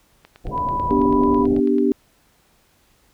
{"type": "click train", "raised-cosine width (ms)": 0.3, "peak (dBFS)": -26, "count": 15, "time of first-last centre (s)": [0.25, 1.783], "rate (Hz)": 9.13}
{"type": "low-pass noise", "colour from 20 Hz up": "pink", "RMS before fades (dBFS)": -29, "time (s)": [0.44, 1.61], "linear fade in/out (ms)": 20, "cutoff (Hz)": 770, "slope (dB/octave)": 96}
{"type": "tone with vibrato", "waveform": "sine", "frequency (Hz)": 987.8, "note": "B5", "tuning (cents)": 0, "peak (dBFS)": -20, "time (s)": [0.51, 1.47], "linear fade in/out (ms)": 50, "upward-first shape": "triangle", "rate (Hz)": 1.6, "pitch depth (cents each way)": 9}
{"type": "chord", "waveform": "sine", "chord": "G major", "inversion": "first", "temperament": "equal", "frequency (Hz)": [246.9, 293.7, 392], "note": ["B3", "D4", "G4"], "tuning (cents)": [0, 0, 0], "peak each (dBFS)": -19, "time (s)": [0.91, 1.92], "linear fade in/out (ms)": 0}
{"effects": ["pink hiss -59 dBFS RMS until 3.13 s"]}